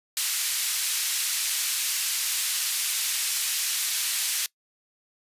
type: band-pass noise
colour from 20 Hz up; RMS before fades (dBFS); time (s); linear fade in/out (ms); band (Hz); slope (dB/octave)
white; -27; 0.17-4.46; 0; 2200 to 12000; 12
effects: noise-tail reverb RT60 0.1 s tail -22 dB re dry + resampled to 32000 Hz